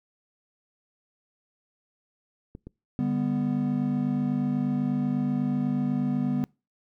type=clicks; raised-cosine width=3 ms; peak=-27 dBFS; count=2; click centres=2.551 / 2.67 s
type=chord; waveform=triangle; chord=G major; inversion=second; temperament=equal with one note detuned; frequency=146.83 / 198.73 / 246.9 Hz; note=D3 / G3 / B3; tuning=0 / +24 / 0 cents; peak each=-28 / -28 / -24 dBFS; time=2.99-6.44 s; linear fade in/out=0 ms
effects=noise-tail reverb RT60 0.3 s tail -26 dB re dry